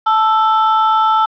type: ring-modulated tone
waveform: triangle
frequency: 1100 Hz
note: C#6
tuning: 14 cents flat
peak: -5 dBFS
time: 0.06-1.26 s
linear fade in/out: 10 ms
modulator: 224 Hz
effects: resampled to 11025 Hz + 7-bit